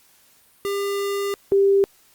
square / sine tone pair in turn, 400.2 / 394.9 Hz, G4 / G4, +36 / +13 cents, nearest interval unison, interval 23 cents, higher first, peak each -23 / -13 dBFS, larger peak second, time 0.65-1.34 / 1.52-1.84 s, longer first, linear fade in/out 0 ms, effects white hiss -56 dBFS RMS until 2.14 s + Opus 48 kbps

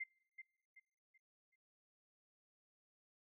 sine tone with echo, 2093 Hz, C7, in tune, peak -40 dBFS, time 0-0.04 s, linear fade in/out 10 ms, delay 380 ms, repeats 4, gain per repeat -9 dB, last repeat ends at 1.56 s, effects noise-tail reverb RT60 0.9 s tail -26 dB re dry

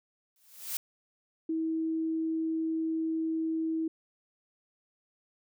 blue noise with exponential growth, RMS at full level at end -31 dBFS, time 0.36-0.77 s, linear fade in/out 1 ms, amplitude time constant 89 ms
sine tone, 322.2 Hz, E4, 39 cents flat, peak -28 dBFS, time 1.49-3.88 s, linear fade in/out 5 ms
effects none

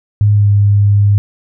sine tone with pitch glide, 103.83 to 101.81 Hz, G#2 to G#2, 0 to -34 cents, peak -6 dBFS, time 0.21-1.18 s, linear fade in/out 0 ms, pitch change -34 cents, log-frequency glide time 0.33-0.49 s, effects none

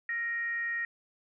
sine tone with frequency modulation, 1870 Hz, A#6, 5 cents sharp, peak -30 dBFS, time 0.09-0.85 s, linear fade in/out 2 ms, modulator 504 Hz, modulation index 0.27, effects none

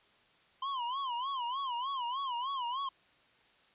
square tone with vibrato, 1026 Hz, C6, 34 cents flat, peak -34 dBFS, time 0.62-2.89 s, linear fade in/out 5 ms, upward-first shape sine, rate 3.3 Hz, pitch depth 150 cents each way, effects white hiss -65 dBFS RMS until 3.74 s + resampled to 8000 Hz

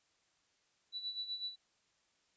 sine tone with tremolo, 3951 Hz, B7, in tune, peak -36 dBFS, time 0.92-1.56 s, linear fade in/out 50 ms, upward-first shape sine, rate 8 Hz, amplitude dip 70%, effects white hiss -75 dBFS RMS until 2.36 s + resampled to 16000 Hz

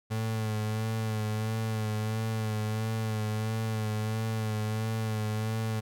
35% pulse tone with vibrato, 109.4 Hz, A2, 9 cents flat, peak -27 dBFS, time 0.1-5.81 s, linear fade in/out 20 ms, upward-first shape sine, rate 1.5 Hz, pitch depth 34 cents each way, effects none

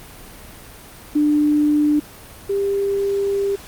sine tone pair in turn, 297.4 / 397.7 Hz, D4 / G4, +22 / +25 cents, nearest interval perfect fourth, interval 503 cents, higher second, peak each -13 / -17 dBFS, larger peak first, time 1.15-2 / 2.49-3.56 s, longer second, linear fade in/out 10 ms, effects pink hiss -40 dBFS RMS until 3.67 s + Opus 32 kbps

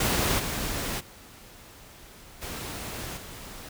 pink noise with level steps, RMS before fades -25 / -31 / -49 / -36 / -42 dBFS, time 0-3.69 s, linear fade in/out 5 ms, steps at 0.38 / 0.99 / 2.41 / 3.16 s, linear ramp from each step 20 ms, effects none

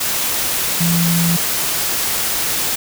sine tone in noise, 169.7 Hz, F3, 49 cents flat, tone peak -14 dBFS, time 0.8-1.37 s, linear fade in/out 10 ms, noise white, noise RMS -19 dBFS, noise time 0-2.76 s, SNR +2 dB, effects none

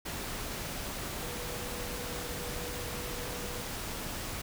sine tone in noise, 487.7 Hz, B4, 22 cents flat, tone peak -44 dBFS, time 1.22-3.63 s, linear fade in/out 10 ms, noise pink, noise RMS -38 dBFS, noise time 0.05-4.42 s, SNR -9 dB, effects none

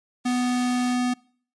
white high-pass noise, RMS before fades -39 dBFS, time 0.24-0.98 s, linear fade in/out 50 ms, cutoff 400 Hz, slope 24 dB/octave
square tone, 247.9 Hz, B3, 7 cents sharp, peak -22 dBFS, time 0.25-1.14 s, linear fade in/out 10 ms
effects noise-tail reverb RT60 0.5 s tail -24 dB re dry + resampled to 22050 Hz

